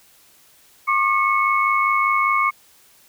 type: tone cluster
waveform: sine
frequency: 1087 / 1192 / 2202 Hz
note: C#6 / D6 / C#7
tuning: -34 / +25 / -12 cents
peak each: -20 dBFS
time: 0.87-2.51 s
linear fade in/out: 20 ms
effects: white hiss -53 dBFS RMS until 3.08 s